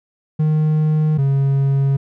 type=tone pair in turn; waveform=triangle; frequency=154.4 / 137.55 Hz; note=D#3 / C#3; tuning=-13 / -13 cents; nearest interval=major second; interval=200 cents; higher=first; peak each=-11 dBFS; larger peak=neither; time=0.39-1.18 / 1.18-1.97 s; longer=neither; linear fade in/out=10 ms; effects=none